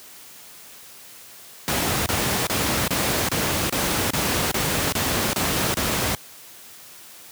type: noise bursts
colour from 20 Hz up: pink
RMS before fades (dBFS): -22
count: 11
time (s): 1.68-6.15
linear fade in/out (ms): 0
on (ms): 380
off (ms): 29
effects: white hiss -44 dBFS RMS until 7.31 s + high-pass 80 Hz 12 dB/octave